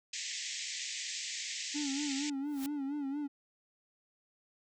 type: band-pass noise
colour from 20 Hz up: white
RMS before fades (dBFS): -40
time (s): 0.13-2.3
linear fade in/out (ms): 5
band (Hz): 1800 to 7700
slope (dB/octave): 96
type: tone with vibrato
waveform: triangle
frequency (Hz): 282.8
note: C#4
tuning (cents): +35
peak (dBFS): -32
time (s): 1.74-3.28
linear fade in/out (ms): 20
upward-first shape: sine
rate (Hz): 4.3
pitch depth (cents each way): 88
type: noise with exponential growth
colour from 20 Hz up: white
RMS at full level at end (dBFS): -41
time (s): 2.43-2.66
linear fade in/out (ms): 0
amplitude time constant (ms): 49
effects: none